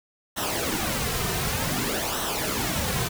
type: noise with flanger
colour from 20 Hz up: pink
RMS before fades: -27 dBFS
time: 0.36-3.09 s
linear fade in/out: 20 ms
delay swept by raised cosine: 0.42 to 3.62 ms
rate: 0.54 Hz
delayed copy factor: -0.65
effects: none